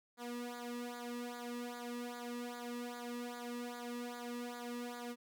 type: tone with flanger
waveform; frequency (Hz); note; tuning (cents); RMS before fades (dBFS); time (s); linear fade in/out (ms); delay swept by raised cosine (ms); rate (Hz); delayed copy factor
sawtooth; 241.4; B3; -39; -44; 0.17-5.16; 50; 0.35 to 1.35; 2.5; -0.9
effects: none